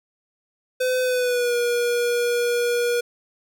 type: tone with pitch glide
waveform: square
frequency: 508 to 479.8 Hz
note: B4 to A#4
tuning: +49 to +50 cents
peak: -20 dBFS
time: 0.8-3.01 s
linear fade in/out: 10 ms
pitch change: -99 cents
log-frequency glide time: 1.02-1.55 s
effects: none